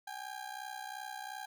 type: ring-modulated tone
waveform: 30% pulse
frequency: 802 Hz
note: G5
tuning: 39 cents sharp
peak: -36 dBFS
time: 0.07-1.46 s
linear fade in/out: 5 ms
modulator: 31.4 Hz
effects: none